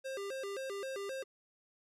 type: tone with vibrato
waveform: square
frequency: 460.2 Hz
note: A#4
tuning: 22 cents flat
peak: -39 dBFS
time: 0.04-1.24 s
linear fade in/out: 20 ms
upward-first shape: square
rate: 3.8 Hz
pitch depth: 250 cents each way
effects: low-pass 11000 Hz 12 dB/octave